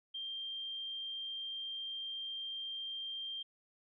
sine tone, 3177 Hz, G7, 23 cents sharp, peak -39 dBFS, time 0.14-3.43 s, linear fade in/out 10 ms, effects none

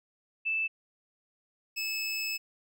sine / 25% pulse tone pair in turn, 2637 / 2604 Hz, E7 / E7, 0 / -22 cents, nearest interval unison, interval 22 cents, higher first, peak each -27 dBFS, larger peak neither, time 0.45-0.68 / 1.76-2.38 s, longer second, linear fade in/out 20 ms, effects none

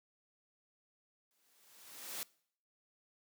white noise with exponential growth, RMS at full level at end -40 dBFS, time 1.31-2.23 s, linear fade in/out 0 ms, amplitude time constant 200 ms, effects noise-tail reverb RT60 0.6 s tail -23 dB re dry + high-pass 200 Hz 12 dB/octave

